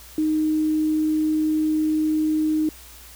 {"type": "tone", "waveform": "sine", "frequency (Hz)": 310, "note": "D#4", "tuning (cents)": -6, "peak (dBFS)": -18, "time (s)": [0.18, 2.69], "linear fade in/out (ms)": 2, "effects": ["added 60 Hz sine -47 dBFS peak until 3.15 s", "white hiss -45 dBFS RMS until 3.15 s"]}